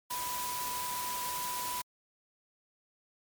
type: tone in noise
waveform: sine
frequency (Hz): 987.8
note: B5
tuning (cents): 0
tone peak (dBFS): -36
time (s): 0.1-1.82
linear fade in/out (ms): 10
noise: white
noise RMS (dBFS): -38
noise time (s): 0.1-1.82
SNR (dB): -1
effects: MP3 96 kbps